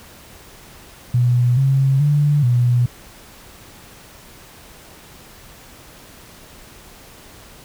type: tone with pitch steps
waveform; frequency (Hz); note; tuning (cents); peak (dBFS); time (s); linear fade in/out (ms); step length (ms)
sine; 122.5 / 135.2 / 146.5 / 122.2; B2 / C#3 / D3 / B2; -14 / -43 / -4 / -18; -12; 1.14-2.86; 5; 430
effects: pink hiss -43 dBFS RMS until 7.64 s